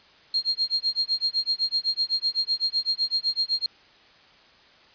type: tone with tremolo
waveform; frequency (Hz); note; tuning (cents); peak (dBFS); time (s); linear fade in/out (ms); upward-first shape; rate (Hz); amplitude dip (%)
sine; 4226; C8; +16; -19; 0.34-3.66; 2; sine; 7.9; 100
effects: white hiss -54 dBFS RMS until 4.94 s + resampled to 11025 Hz